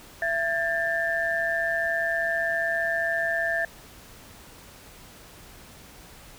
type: tone cluster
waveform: sine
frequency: 669 / 1620 / 1775 Hz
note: E5 / G#6 / A6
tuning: +25 / -43 / +15 cents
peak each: -28 / -30 / -26 dBFS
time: 0.22-3.65 s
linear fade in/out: 2 ms
effects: pink hiss -48 dBFS RMS until 6.38 s